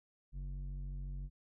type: tone with low-pass filter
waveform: square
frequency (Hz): 46.94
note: F#1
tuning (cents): +26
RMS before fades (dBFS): -42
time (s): 0.32-1.3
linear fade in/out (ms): 50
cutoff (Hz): 140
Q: 1.3
effects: none